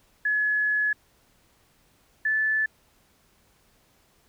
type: tone pair in turn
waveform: sine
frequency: 1700 / 1743.8 Hz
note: G#6 / A6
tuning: +40 / -16 cents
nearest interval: unison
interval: 44 cents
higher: second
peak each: -21 dBFS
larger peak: neither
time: 0.25-0.93 / 2.25-2.66 s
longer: first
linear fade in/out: 5 ms
effects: pink hiss -63 dBFS RMS until 4.28 s